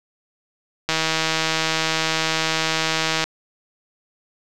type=click train; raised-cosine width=0.2 ms; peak=-3 dBFS; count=377; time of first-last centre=0.89-3.24 s; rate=160 Hz; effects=none